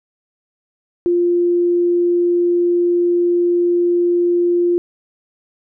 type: tone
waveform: sine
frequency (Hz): 349.2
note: F4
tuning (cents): 0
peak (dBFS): -12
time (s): 1.06-4.78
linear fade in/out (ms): 0
effects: none